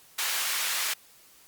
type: high-pass noise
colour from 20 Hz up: pink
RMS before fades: -29 dBFS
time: 0.18-0.94 s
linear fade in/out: 10 ms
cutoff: 1500 Hz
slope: 12 dB/octave
effects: white hiss -56 dBFS RMS until 1.47 s + Opus 48 kbps